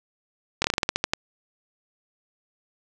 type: slowing click train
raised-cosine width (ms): 0.2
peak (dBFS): -4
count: 11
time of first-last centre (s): 0.62-1.135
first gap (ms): 23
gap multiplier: 1.17
effects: none